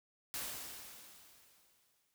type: noise with exponential decay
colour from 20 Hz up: white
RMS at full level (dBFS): -40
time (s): 0.34-2.14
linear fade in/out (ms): 0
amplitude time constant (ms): 390
effects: none